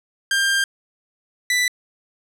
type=tone pair in turn; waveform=sawtooth; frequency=1594 / 1981.8 Hz; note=G6 / B6; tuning=+28 / +5 cents; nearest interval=major third; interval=377 cents; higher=second; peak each=-13 dBFS; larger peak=neither; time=0.31-0.64 / 1.5-1.68 s; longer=first; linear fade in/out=2 ms; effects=low-pass 11000 Hz 12 dB/octave